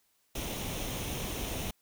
pink noise with comb filter, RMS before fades -36 dBFS, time 0.35-1.71 s, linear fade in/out 5 ms, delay 0.32 ms, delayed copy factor +0.5, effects white hiss -72 dBFS RMS until 1.81 s

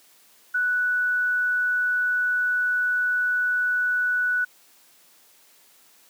sine tone, 1480 Hz, F#6, in tune, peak -20 dBFS, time 0.54-4.45 s, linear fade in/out 10 ms, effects white hiss -56 dBFS RMS until 6.09 s + high-pass 200 Hz 12 dB/octave

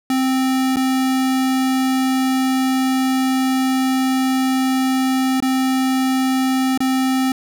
square tone with dropouts, 261.6 Hz, C4, in tune, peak -16 dBFS, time 0.1-7.32 s, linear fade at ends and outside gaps 2 ms, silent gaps 0.76-0.768 / 5.403-5.424 / 6.776-6.804 s, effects none

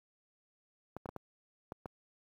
clicks, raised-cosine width 1 ms, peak -27 dBFS, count 6, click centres 0.966 / 1.058 / 1.09 / 1.163 / 1.721 / 1.858 s, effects high-pass 60 Hz 12 dB/octave + 10-bit

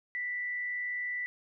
sine tone with frequency modulation, 1975.5 Hz, B6, in tune, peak -32 dBFS, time 0.15-1.26 s, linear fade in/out 0 ms, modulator 98.9 Hz, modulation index 0.37, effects none

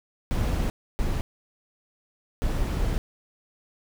brown noise bursts at uneven times, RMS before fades -25 dBFS, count 3, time 0.31-0.7 / 0.99-1.21 / 2.42-2.98 s, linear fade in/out 0 ms, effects none

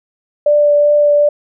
sine tone with vibrato, 587.3 Hz, D5, in tune, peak -7 dBFS, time 0.46-1.29 s, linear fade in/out 5 ms, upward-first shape triangle, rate 2.6 Hz, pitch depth 11 cents each way, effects none

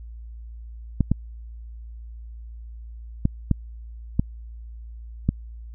clicks, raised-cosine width 5 ms, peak -6 dBFS, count 6, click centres 1.007 / 1.116 / 3.254 / 3.513 / 4.195 / 5.29 s, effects added 57 Hz sine -36 dBFS peak until 5.74 s

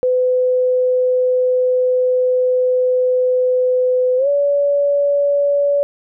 sine tone with pitch glide, 505 to 570.1 Hz, B4 to C#5, +39 to +48 cents, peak -12 dBFS, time 0.03-5.83 s, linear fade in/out 0 ms, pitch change +209 cents, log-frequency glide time 4.17-4.28 s, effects none

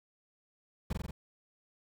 brown noise with echo, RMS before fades -33 dBFS, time 0.9-0.93 s, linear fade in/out 5 ms, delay 45 ms, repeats 4, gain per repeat -2 dB, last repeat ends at 1.11 s, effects none

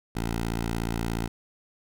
10% pulse tone, 56.9 Hz, A#1, 41 cents flat, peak -19 dBFS, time 0.15-1.28 s, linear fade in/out 10 ms, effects none

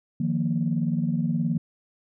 sine chord, Eb suspended second, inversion none, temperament equal, 155.56 / 174.61 / 233.1 Hz, Eb3 / F3 / Bb3, 0 / 0 / 0 cents, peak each -26 dBFS, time 0.2-1.58 s, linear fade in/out 5 ms, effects tanh soft clip ceiling -13 dBFS

